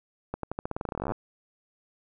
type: accelerating click train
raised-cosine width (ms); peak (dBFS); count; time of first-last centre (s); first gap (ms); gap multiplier
1; -17; 23; 0.34-1.12; 93; 0.89
effects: none